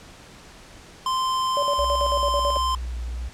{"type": "tone", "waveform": "square", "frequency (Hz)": 1040, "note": "C6", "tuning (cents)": -11, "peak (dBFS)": -22, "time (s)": [1.06, 2.75], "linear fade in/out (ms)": 2}
{"type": "tone with tremolo", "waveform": "sine", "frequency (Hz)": 574, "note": "D5", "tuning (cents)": -40, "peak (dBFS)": -22, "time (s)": [1.57, 2.57], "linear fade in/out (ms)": 0, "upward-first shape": "square", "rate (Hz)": 9.1, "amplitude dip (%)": 80}
{"type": "tone with vibrato", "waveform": "sine", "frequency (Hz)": 60.7, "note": "B1", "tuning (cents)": -29, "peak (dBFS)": -27, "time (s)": [1.78, 3.29], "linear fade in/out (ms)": 10, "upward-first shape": "triangle", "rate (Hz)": 1.4, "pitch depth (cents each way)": 43}
{"effects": ["pink hiss -46 dBFS RMS until 3.33 s", "low-pass 8000 Hz 12 dB/octave"]}